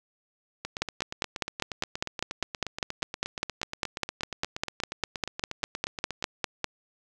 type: two click trains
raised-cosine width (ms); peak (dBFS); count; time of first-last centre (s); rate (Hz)
0.2; -9 / -16; 30 / 48; 0.82-6.643 / 0.65-6.225; 4.98 / 8.43
effects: none